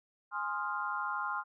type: chord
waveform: sine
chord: F minor seventh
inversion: first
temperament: equal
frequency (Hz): 830.6 / 1046.5 / 1244.5 / 1396.9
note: Ab5 / C6 / Eb6 / F6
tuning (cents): 0 / 0 / 0 / 0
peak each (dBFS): -40 / -37 / -40 / -37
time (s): 0.31-1.44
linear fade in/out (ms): 50
effects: none